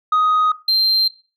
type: tone pair in turn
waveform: sine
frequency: 1251 / 4150 Hz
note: D#6 / C8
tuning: +9 / -15 cents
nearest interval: octave + major sixth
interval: 2076 cents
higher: second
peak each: -10 dBFS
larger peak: neither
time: 0.12-0.52 / 0.68-1.08 s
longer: neither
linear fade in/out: 5 ms
effects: noise-tail reverb RT60 0.3 s tail -17 dB re dry + tanh soft clip ceiling -11 dBFS